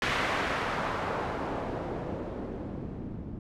white noise with low-pass filter sweep, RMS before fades -33 dBFS, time 0.02-3.39 s, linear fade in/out 2 ms, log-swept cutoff 2200 to 200 Hz, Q 0.97, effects none

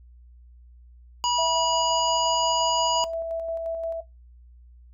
harmonic tone, 970 Hz, B5, 31 cents flat, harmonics 1 / 3 / 5 / 7, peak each -23 / -29 / -30 / -32 dBFS, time 1.24-3.04 s, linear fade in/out 0 ms
sine tone with tremolo, 659.3 Hz, E5, in tune, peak -24 dBFS, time 1.38-4.01 s, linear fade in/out 10 ms, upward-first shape square, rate 5.7 Hz, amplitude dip 25%
effects noise-tail reverb RT60 0.2 s tail -19 dB re dry + added 60 Hz sine -47 dBFS peak until 4.93 s

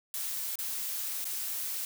blue noise with dropouts, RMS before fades -35 dBFS, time 0.14-1.85 s, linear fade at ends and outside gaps 1 ms, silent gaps 0.556-0.588 / 1.244-1.253 s, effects none

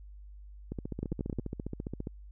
two click trains, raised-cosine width 3 ms, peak -23 / -20 dBFS, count 21 / 5, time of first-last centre 0.72-2.071 / 1.03-1.387 s, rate 14.8 / 11.2 Hz, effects added 50 Hz sine -46 dBFS peak until 2.31 s

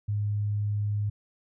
sine tone, 103.7 Hz, G#2, 2 cents flat, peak -25 dBFS, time 0.08-1.1 s, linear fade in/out 10 ms, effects none

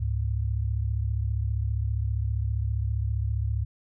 sine tone pair together, 70.3 / 105.33 Hz, C#2 / G#2, +25 / +25 cents, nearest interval perfect fifth, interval 700 cents, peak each -27 dBFS, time 0-3.65 s, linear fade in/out 10 ms, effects none

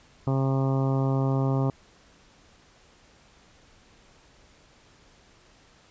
harmonic tone, 134.5 Hz, C3, 48 cents sharp, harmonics 1 / 2 / 3 / 4 / 5 / 6 / 7 / 8 / 9, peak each -23 / -29 / -33 / -35 / -37 / -39 / -40 / -41 / -42 dBFS, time 0.27-1.7 s, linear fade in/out 2 ms, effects pink hiss -57 dBFS RMS until 5.9 s + resampled to 16000 Hz

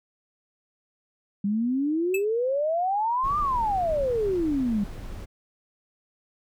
sine exponential two-way sweep, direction up then down, 196 to 1220 to 196 Hz, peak -22 dBFS, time 1.44-4.84 s, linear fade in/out 5 ms, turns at 3.39 s
square tone with exponential decay, 2613 Hz, E7, 16 cents flat, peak -24 dBFS, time 2.14-2.25 s, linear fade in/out 5 ms, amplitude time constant 23 ms
brown noise, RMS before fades -36 dBFS, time 3.23-5.26 s, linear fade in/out 20 ms
effects none

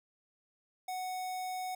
square tone with notch filter, 740 Hz, F#5, in tune, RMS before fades -38 dBFS, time 0.88-1.75 s, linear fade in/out 5 ms, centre 2900 Hz, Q 1.8, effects none

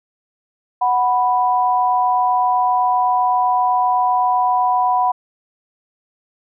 sine tone pair together, 740 / 987.8 Hz, F#5 / B5, 0 / 0 cents, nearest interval perfect fourth, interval 500 cents, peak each -16 dBFS, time 0.81-5.12 s, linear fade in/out 10 ms, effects none

